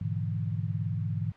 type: tone cluster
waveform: sine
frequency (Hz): 104.6 / 123.4 / 149.1 / 166.4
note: G#2 / B2 / D3 / E3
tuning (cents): +13 / -1 / +27 / +17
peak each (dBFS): -31 / -36 / -35 / -35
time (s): 0.01-1.32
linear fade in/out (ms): 5
effects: white hiss -56 dBFS RMS until 1.36 s + low-pass 2000 Hz 12 dB/octave